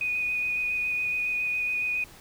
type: tone with vibrato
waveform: sine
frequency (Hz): 2480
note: D#7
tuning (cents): -6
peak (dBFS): -25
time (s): 0.01-2.04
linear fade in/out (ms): 2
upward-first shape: square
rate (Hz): 7.2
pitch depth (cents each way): 11
effects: pink hiss -50 dBFS RMS until 2.2 s